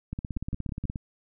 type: two click trains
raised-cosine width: 5 ms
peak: -19 / -20 dBFS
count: 4 / 15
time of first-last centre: 0.37-0.853 / 0.13-0.958 s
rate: 6.21 / 16.9 Hz
effects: none